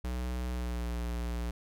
square tone with pitch glide, 61.74 to 59.22 Hz, B1 to A#1, 0 to +28 cents, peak -33 dBFS, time 0.04-1.51 s, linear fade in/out 5 ms, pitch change -72 cents, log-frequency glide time 0.49-0.87 s, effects none

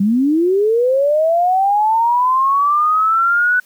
sine linear sweep, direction up, 188.3 to 1495 Hz, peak -11 dBFS, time 0-3.6 s, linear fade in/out 5 ms, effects white hiss -52 dBFS RMS until 3.65 s + high-pass 80 Hz 12 dB/octave

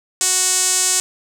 sawtooth tone with band-pass filter, 370 Hz, F#4, in tune, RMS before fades -17 dBFS, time 0.21-1 s, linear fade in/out 0 ms, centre 7600 Hz, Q 3.3, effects none

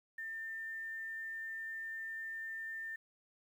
sine tone with quantisation, 1798 Hz, A6, 37 cents sharp, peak -40 dBFS, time 0.18-2.96 s, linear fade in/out 5 ms, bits 11, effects none

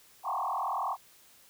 sine tone with frequency modulation, 932.3 Hz, A#5, in tune, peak -29 dBFS, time 0.23-0.97 s, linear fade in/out 50 ms, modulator 40.5 Hz, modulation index 5.3, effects white hiss -59 dBFS RMS until 1.49 s

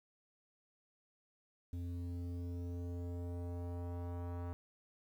square tone with low-pass filter sweep, 87.31 Hz, F2, in tune, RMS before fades -42 dBFS, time 1.73-4.53 s, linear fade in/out 0 ms, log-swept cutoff 240 to 1100 Hz, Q 1.3, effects 11-bit

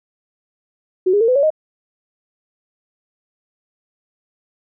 sine tone with pitch steps, 370 / 410.5 / 455.5 / 505.4 / 560.8 / 622.3 Hz, F#4 / G#4 / A#4 / B4 / C#5 / D#5, 0 / -20 / -40 / +40 / +20 / 0 cents, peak -11 dBFS, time 1.06-1.504 s, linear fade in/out 10 ms, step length 74 ms, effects none

